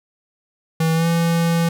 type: tone with pitch glide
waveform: square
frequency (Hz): 162 to 167.71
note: E3 to E3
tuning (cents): -30 to +30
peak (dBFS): -16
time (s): 0.8-1.69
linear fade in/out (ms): 5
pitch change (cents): +60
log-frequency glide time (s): 0.94-1.07
effects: none